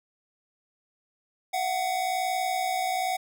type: tone pair together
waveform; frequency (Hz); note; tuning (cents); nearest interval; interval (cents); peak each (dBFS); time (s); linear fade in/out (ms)
square; 684 / 745; F5 / F#5; -36 / +12; minor second; 148; -34 / -27; 1.53-3.17; 10
effects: none